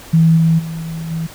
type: tone with level steps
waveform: sine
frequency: 163.1 Hz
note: E3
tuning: 18 cents flat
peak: -7 / -9 / -22 / -18 dBFS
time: 0.13-1.27 s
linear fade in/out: 10 ms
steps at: 0.36 / 0.58 / 1.1 s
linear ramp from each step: 20 ms
effects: pink hiss -37 dBFS RMS until 1.34 s